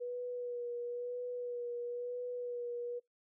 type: tone with vibrato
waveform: sine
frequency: 486 Hz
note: B4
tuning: 28 cents flat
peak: -37 dBFS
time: 0-3 s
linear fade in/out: 20 ms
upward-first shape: sine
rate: 1 Hz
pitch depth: 23 cents each way
effects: noise-tail reverb RT60 0.2 s tail -26 dB re dry